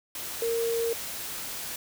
sine tone in noise, 461.6 Hz, A#4, 17 cents flat, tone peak -25 dBFS, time 0.42-0.93 s, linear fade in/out 2 ms, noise white, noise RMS -36 dBFS, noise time 0.15-1.76 s, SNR +8 dB, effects none

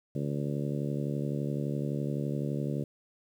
harmonic tone, 71.8 Hz, D2, 39 cents flat, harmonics 2 / 3 / 4 / 5 / 6 / 7 / 8, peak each -32 / -36 / -38 / -40 / -42 / -43 / -44 dBFS, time 0.15-2.84 s, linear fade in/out 5 ms, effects 10-bit

